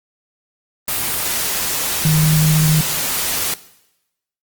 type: tone in noise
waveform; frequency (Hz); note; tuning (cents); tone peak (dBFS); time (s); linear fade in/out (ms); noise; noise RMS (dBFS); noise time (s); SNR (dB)
sine; 155.56; D#3; 0; -11; 2.05-2.81; 2; white; -20; 0.88-3.54; +6
effects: noise-tail reverb RT60 0.9 s tail -18 dB re dry + Opus 24 kbps